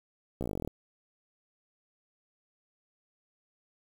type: slowing click train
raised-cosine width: 2 ms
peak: -21 dBFS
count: 14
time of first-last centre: 0.41-0.676 s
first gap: 15 ms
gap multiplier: 1.05
effects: 8-bit